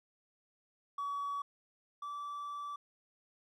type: tone pair in turn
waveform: triangle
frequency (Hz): 1134 / 1159.2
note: C#6 / D6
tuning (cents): +39 / -23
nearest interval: unison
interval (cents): 38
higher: second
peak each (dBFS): -32 / -37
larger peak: first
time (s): 0.98-1.42 / 2.02-2.76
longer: second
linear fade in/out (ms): 5
effects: tanh soft clip ceiling -31 dBFS